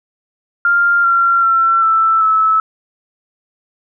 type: tone with pitch steps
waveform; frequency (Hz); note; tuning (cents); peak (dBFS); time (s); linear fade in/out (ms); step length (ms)
sine; 1396.9 / 1372.9 / 1349.3 / 1326.1 / 1303.4; F6 / F6 / E6 / E6 / E6; 0 / -30 / +40 / +10 / -20; -9; 0.65-2.6; 2; 390
effects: none